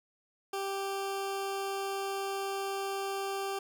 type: tone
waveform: 20% pulse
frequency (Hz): 392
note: G4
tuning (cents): 0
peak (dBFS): -28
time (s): 0.53-3.59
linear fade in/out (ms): 5
effects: none